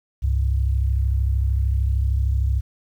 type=tone pair together; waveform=sine; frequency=66.61 / 99.8 Hz; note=C2 / G2; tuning=+32 / +32 cents; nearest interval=perfect fifth; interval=700 cents; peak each=-18 / -24 dBFS; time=0.22-2.61 s; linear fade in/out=20 ms; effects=9-bit